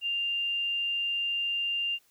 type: tone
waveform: sine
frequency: 2794 Hz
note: F7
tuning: in tune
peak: -27 dBFS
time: 0.01-1.99 s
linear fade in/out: 50 ms
effects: white hiss -66 dBFS RMS until 2.1 s